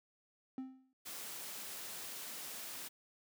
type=tone with exponential decay; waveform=triangle; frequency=261.6 Hz; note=C4; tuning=in tune; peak=-35 dBFS; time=0.58-0.93 s; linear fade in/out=1 ms; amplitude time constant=75 ms
type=noise; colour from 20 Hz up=white; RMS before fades=-46 dBFS; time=1.05-2.89 s; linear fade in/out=20 ms
effects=high-pass 150 Hz 12 dB/octave

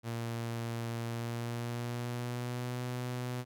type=tone with pitch glide; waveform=sawtooth; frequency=116.4 to 124.04 Hz; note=A#2 to B2; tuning=-2 to +8 cents; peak=-31 dBFS; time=0.03-3.45 s; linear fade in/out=50 ms; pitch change=+110 cents; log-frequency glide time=1.03-2.83 s; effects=none

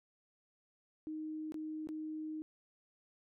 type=tone with dropouts; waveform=sine; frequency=311.1 Hz; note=D#4; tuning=in tune; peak=-39 dBFS; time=1.07-2.42 s; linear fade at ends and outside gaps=0 ms; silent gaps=1.521-1.543 / 1.872-1.889 s; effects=none

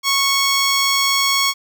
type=tone; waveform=10% pulse; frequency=1104 Hz; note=C#6; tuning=7 cents flat; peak=-6 dBFS; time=0.03-1.54 s; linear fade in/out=50 ms; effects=none

